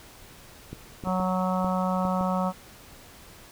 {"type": "clicks", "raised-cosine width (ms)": 3, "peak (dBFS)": -23, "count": 7, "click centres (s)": [0.73, 1.038, 1.073, 1.2, 1.646, 2.052, 2.21]}
{"type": "harmonic tone", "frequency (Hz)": 185, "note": "F#3", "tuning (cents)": 0, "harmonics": [1, 3, 4, 5, 6, 7], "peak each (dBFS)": [-26, -31, -32, -33, -34, -34], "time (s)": [1.04, 2.53], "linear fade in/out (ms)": 50}
{"effects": ["pink hiss -49 dBFS RMS until 3.51 s"]}